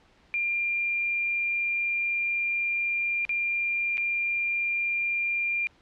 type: tone with dropouts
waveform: sine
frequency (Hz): 2392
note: D7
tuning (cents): +31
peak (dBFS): -24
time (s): 0.34-5.67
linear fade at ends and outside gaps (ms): 0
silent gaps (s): 3.251-3.293 / 3.972-3.979
effects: pink hiss -60 dBFS RMS until 5.81 s + low-pass 4000 Hz 12 dB/octave